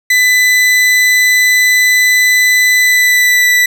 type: tone with pitch glide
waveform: 40% pulse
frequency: 2000 to 1975.9 Hz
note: B6 to B6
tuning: +21 to 0 cents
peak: -6 dBFS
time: 0.1-3.66 s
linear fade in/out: 5 ms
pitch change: -21 cents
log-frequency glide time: 2.77-3.5 s
effects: none